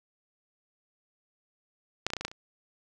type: clicks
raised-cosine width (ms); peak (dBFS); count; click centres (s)
0.2; -9 / -20 / -10 / -17 / -17 / -14 / -28 / -28; 8; 2.066 / 2.103 / 2.135 / 2.167 / 2.21 / 2.25 / 2.281 / 2.315
effects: none